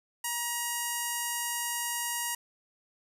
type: tone with notch filter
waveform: 5% pulse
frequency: 950 Hz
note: A#5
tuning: 33 cents sharp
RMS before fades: -33 dBFS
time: 0.24-2.35 s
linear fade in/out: 5 ms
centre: 4100 Hz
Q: 1.2
effects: none